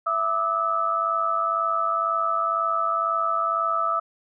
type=tone cluster; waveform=sine; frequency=665 / 1194 / 1296 Hz; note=E5 / D6 / E6; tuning=+15 / +28 / -30 cents; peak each=-29 / -26 / -23 dBFS; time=0.06-4 s; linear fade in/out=10 ms; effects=none